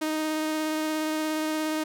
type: tone with vibrato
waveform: sawtooth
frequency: 311.1 Hz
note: D#4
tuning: in tune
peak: -22 dBFS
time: 0.01-1.84 s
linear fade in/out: 10 ms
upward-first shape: sine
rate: 17 Hz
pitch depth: 10 cents each way
effects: none